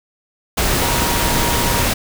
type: tone in noise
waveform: sine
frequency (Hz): 946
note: A#5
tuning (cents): +25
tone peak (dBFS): -24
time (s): 0.81-1.83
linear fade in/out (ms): 10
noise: pink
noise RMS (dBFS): -17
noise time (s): 0.57-1.94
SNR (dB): -10
effects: none